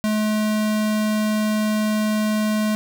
square tone, 214 Hz, A3, 48 cents flat, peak -19 dBFS, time 0.04-2.75 s, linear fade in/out 0 ms, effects none

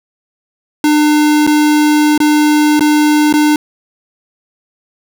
square tone with dropouts, 300 Hz, D4, 37 cents sharp, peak -8 dBFS, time 0.84-3.56 s, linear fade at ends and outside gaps 2 ms, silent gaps 1.467-1.474 / 2.178-2.202 / 2.795-2.807 / 3.327-3.338 s, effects none

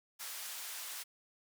white band-pass noise, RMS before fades -44 dBFS, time 0.19-1.04 s, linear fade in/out 20 ms, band 850 to 16000 Hz, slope 12 dB/octave, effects none

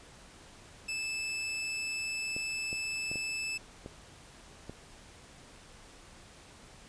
sawtooth tone, 2625 Hz, E7, 8 cents flat, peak -30 dBFS, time 0.88-3.58 s, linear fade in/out 10 ms
clicks, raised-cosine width 2 ms, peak -28 dBFS, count 6, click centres 2.365 / 2.729 / 3.115 / 3.157 / 3.861 / 4.696 s
effects pink hiss -54 dBFS RMS until 6.88 s + resampled to 22050 Hz

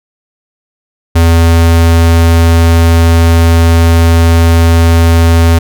square tone, 83.3 Hz, E2, 19 cents sharp, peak -4 dBFS, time 1.15-5.59 s, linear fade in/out 10 ms, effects none

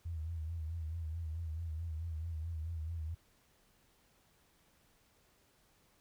sine tone with vibrato, 81.2 Hz, E2, 26 cents flat, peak -37 dBFS, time 0.05-3.15 s, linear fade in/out 10 ms, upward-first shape sine, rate 4.6 Hz, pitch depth 77 cents each way, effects pink hiss -70 dBFS RMS until 6 s

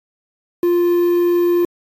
triangle tone with quantisation, 349.2 Hz, F4, in tune, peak -10 dBFS, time 0.63-1.65 s, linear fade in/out 2 ms, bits 6, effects AAC 48 kbps

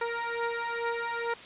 15% pulse beating tone pair, 466.2 / 468.5 Hz, A#4 / A#4, 0 / +9 cents, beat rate 2.3 Hz, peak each -27 / -26 dBFS, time 0.01-1.34 s, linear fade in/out 5 ms, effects white hiss -46 dBFS RMS until 1.45 s + resampled to 8000 Hz

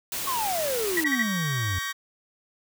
white noise, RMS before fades -31 dBFS, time 0.12-1.04 s, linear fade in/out 2 ms
triangle exponential sweep, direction down, 1119 to 87.31 Hz, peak -24 dBFS, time 0.27-1.79 s, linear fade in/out 5 ms
sine tone bursts, 1935 Hz, B6, 36 cents flat, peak -21 dBFS, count 4, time 0.97-1.226 s, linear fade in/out 2 ms, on 34 ms, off 40 ms
sawtooth chord, G diminished, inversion second, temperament just, 1128.9 / 1568 / 1881.6 Hz, Db6 / G6 / Bb6, +31 / 0 / +16 cents, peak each -31 / -31 / -28 dBFS, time 1.05-1.93 s, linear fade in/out 20 ms
effects none

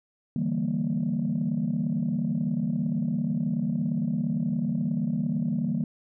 sine chord, E half-diminished seventh, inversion third, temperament equal, 146.83 / 164.81 / 196 / 233.1 Hz, D3 / E3 / G3 / Bb3, 0 / 0 / 0 / 0 cents, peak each -32 / -29 / -29 / -27 dBFS, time 0.36-5.84 s, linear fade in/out 2 ms, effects tanh soft clip ceiling -18 dBFS

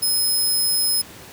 15% pulse tone, 5130 Hz, E8, 48 cents flat, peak -12 dBFS, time 0.02-1.02 s, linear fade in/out 10 ms, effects pink hiss -41 dBFS RMS until 1.32 s + high-pass 80 Hz 12 dB/octave

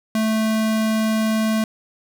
square tone, 219.4 Hz, A3, 5 cents flat, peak -18 dBFS, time 0.15-1.64 s, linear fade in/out 2 ms, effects none

